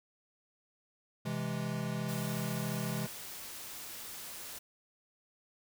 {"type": "chord", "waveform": "square", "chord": "C augmented", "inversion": "none", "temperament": "equal", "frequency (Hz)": [130.81, 164.81, 207.7], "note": ["C3", "E3", "G#3"], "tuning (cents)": [0, 0, 0], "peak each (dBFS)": -39, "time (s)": [1.25, 3.07], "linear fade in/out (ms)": 10}
{"type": "noise", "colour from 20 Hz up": "white", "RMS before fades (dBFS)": -45, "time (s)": [2.08, 4.59], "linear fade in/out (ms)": 10}
{"effects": []}